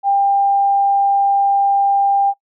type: tone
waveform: sine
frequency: 796 Hz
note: G5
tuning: 26 cents sharp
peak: -11 dBFS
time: 0.03-2.34 s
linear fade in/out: 50 ms
effects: noise-tail reverb RT60 0.1 s tail -23 dB re dry